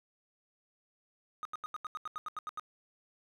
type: tone bursts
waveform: triangle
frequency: 1244.5 Hz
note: D#6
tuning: in tune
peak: -34 dBFS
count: 12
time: 1.43-2.596 s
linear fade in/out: 0 ms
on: 22 ms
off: 82 ms
effects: none